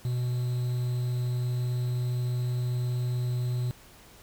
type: tone with quantisation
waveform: triangle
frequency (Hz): 123.4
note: B2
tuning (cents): -1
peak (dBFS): -24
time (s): 0.05-3.71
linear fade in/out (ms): 0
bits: 8
effects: pink hiss -53 dBFS RMS until 4.22 s